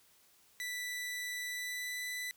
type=tone with pitch glide; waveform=sawtooth; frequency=1975.5 to 1989.2 Hz; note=B6 to B6; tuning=0 to +12 cents; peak=-34 dBFS; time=0.6-2.31 s; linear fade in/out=0 ms; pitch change=+12 cents; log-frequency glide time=1.47-2.03 s; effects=white hiss -66 dBFS RMS until 2.36 s